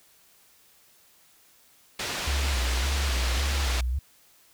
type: low-pass noise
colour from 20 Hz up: white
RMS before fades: -32 dBFS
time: 1.99-3.81 s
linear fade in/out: 5 ms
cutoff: 4700 Hz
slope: 12 dB/octave
type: tone with vibrato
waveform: sine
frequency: 65.41 Hz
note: C2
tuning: in tune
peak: -24 dBFS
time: 2.27-3.99 s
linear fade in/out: 5 ms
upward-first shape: square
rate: 1.8 Hz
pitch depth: 100 cents each way
effects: white hiss -59 dBFS RMS until 4.53 s